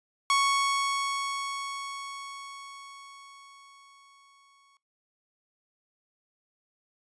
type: tone with exponential decay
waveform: sawtooth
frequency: 1108.7 Hz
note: C#6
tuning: in tune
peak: -17 dBFS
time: 0.3-4.77 s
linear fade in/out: 1 ms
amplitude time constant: 970 ms
effects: noise-tail reverb RT60 0.3 s tail -25 dB re dry + resampled to 22050 Hz